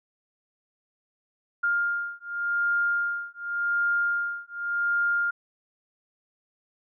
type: beating tone pair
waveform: sine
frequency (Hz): 1405 / 1405.88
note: F6 / F6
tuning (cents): +10 / +11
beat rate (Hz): 0.88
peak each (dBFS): -27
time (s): 1.63-5.31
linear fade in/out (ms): 10
effects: none